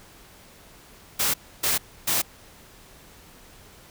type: noise bursts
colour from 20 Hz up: white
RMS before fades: -23 dBFS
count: 3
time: 1.19-2.22 s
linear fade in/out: 10 ms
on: 150 ms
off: 290 ms
effects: pink hiss -50 dBFS RMS until 3.9 s